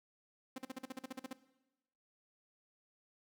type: tone bursts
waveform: sawtooth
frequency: 261.6 Hz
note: C4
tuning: in tune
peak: -37 dBFS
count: 12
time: 0.56-1.331 s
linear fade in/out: 5 ms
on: 23 ms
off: 45 ms
effects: noise-tail reverb RT60 1.0 s tail -17 dB re dry